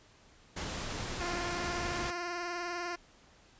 pink noise, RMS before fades -38 dBFS, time 0.56-2.11 s, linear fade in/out 10 ms
10% pulse tone with vibrato, 349.2 Hz, F4, in tune, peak -27 dBFS, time 1.2-2.96 s, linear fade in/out 10 ms, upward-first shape triangle, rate 20 Hz, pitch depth 51 cents each way
effects pink hiss -61 dBFS RMS until 3.59 s + resampled to 16000 Hz

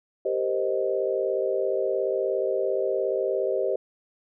sine chord, C minor seventh, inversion second, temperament equal, 392 / 466.2 / 523.3 / 622.3 Hz, G4 / Bb4 / C5 / Eb5, 0 / 0 / 0 / 0 cents, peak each -27 / -32 / -27 / -29 dBFS, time 0.25-3.76 s, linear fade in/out 5 ms, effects none

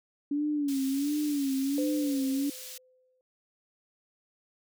sine tone with vibrato, 283.2 Hz, C#4, 37 cents sharp, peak -26 dBFS, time 0.31-2.5 s, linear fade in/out 5 ms, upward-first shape sine, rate 1.4 Hz, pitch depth 100 cents each way
pink high-pass noise, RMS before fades -43 dBFS, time 0.68-2.78 s, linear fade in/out 5 ms, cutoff 3900 Hz, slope 12 dB/octave
sine tone with exponential decay, 511 Hz, C5, 41 cents flat, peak -30 dBFS, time 1.78-3.21 s, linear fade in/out 1 ms, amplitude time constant 310 ms
effects none

